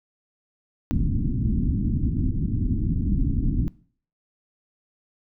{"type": "low-pass noise", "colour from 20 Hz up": "pink", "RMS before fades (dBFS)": -23, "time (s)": [0.91, 3.68], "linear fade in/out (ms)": 0, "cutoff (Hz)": 290, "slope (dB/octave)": 48, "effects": ["noise-tail reverb RT60 0.5 s tail -21 dB re dry"]}